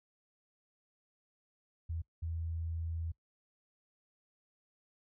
sine tone bursts at uneven times, 82.41 Hz, E2, in tune, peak -35 dBFS, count 2, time 1.89-2.02 / 2.22-3.12 s, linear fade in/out 10 ms, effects noise-tail reverb RT60 0.1 s tail -21 dB re dry

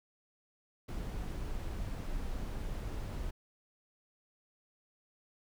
brown noise, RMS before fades -38 dBFS, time 0.88-3.31 s, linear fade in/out 10 ms, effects none

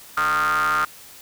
square ring-modulated tone, 79 Hz, D#2, 27 cents sharp, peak -16 dBFS, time 0.17-0.85 s, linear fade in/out 5 ms, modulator 1310 Hz, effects white hiss -44 dBFS RMS until 1.21 s

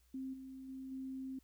sine tone with level steps, 263.7 Hz, C4, 14 cents sharp, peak -40 / -47 / -44 / -41 dBFS, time 0.14-1.39 s, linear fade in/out 5 ms, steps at 0.33 / 0.68 / 0.91 s, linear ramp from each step 10 ms, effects added 60 Hz sine -68 dBFS peak until 1.43 s + white hiss -75 dBFS RMS until 1.43 s

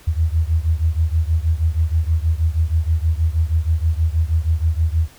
sine beating tone pair, 78.3 / 84.6 Hz, D#2 / E2, +11 / +45 cents, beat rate 6.3 Hz, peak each -17 / -19 dBFS, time 0.07-5.08 s, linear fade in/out 10 ms, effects pink hiss -47 dBFS RMS until 5.18 s

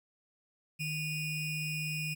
square ring-modulated tone, 1314 Hz, E6, 6 cents flat, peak -31 dBFS, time 0.79-2.15 s, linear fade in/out 20 ms, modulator 1160 Hz, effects 12-bit

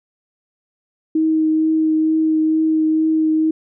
sine tone with vibrato, 315.5 Hz, D#4, 24 cents sharp, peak -13 dBFS, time 1.15-3.51 s, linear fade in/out 5 ms, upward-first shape triangle, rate 2.2 Hz, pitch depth 13 cents each way, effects none

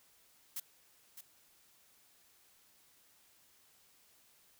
blue noise with echo, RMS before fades -40 dBFS, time 0.56-0.6 s, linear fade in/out 5 ms, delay 610 ms, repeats 1, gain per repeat -10 dB, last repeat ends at 1.21 s, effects white hiss -67 dBFS RMS until 4.59 s

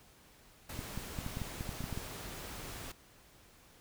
pink noise, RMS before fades -45 dBFS, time 0.69-2.92 s, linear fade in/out 5 ms
clicks, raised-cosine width 5 ms, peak -26 dBFS, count 12, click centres 0.791 / 0.976 / 1.188 / 1.264 / 1.371 / 1.417 / 1.609 / 1.692 / 1.806 / 1.841 / 1.927 / 1.975 s
effects pink hiss -61 dBFS RMS until 3.8 s

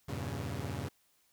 sawtooth chord, E diminished seventh, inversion none, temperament equal with one note detuned, 82.41 / 98 / 119.13 / 138.59 Hz, E2 / G2 / Bb2 / Db3, 0 / 0 / +38 / 0 cents, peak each -39 / -37 / -38 / -37 dBFS, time 0.08-0.89 s, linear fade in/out 10 ms, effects white hiss -71 dBFS RMS until 1.32 s

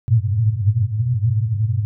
pink band-pass noise, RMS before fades -18 dBFS, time 0.08-1.85 s, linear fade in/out 0 ms, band 100 to 120 Hz, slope 96 dB/octave, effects none

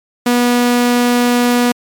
sawtooth tone, 243.1 Hz, B3, 27 cents flat, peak -6 dBFS, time 0.26-1.72 s, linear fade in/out 5 ms, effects MP3 96 kbps

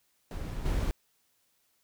brown noise with level steps, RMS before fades -36 / -29 dBFS, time 0.31-0.91 s, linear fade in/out 0 ms, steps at 0.65 s, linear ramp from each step 10 ms, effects white hiss -72 dBFS RMS until 1.83 s

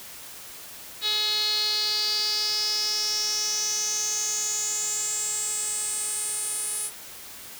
sawtooth tone with band-pass filter sweep, 423.9 Hz, G#4, 35 cents sharp, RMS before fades -27 dBFS, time 1.01-6.91 s, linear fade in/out 50 ms, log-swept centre 3900 to 9900 Hz, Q 8.3, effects white hiss -42 dBFS RMS until 7.59 s

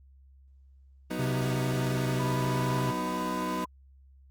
30% pulse chord, B major, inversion second, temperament equal, 185 / 246.9 / 311.1 Hz, F#3 / B3 / D#4, 0 / 0 / 0 cents, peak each -33 dBFS, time 1.1-3.65 s, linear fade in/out 10 ms
square tone with vibrato, 131.2 Hz, C3, 5 cents sharp, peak -29 dBFS, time 1.18-2.92 s, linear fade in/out 20 ms, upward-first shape square, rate 11 Hz, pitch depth 24 cents each way
sine tone with pitch glide, 987.8 to 1006.8 Hz, B5 to B5, 0 to +33 cents, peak -33 dBFS, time 2.19-3.66 s, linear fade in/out 10 ms, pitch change +33 cents, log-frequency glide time 2.54-3.34 s
effects added 67 Hz sine -53 dBFS peak until 4.3 s + Opus 48 kbps

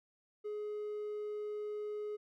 triangle tone, 420 Hz, G#4, 19 cents sharp, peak -35 dBFS, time 0.44-2.17 s, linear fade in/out 20 ms, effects tanh soft clip ceiling -31 dBFS

